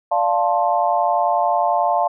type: chord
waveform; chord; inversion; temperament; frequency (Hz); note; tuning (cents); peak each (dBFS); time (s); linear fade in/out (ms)
sine; D minor seventh; none; equal with one note detuned; 587.3 / 698.5 / 880 / 1056.2; D5 / F5 / A5 / C6; 0 / 0 / 0 / +16; -23 / -18 / -20 / -24; 0.11-2.08; 10
effects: none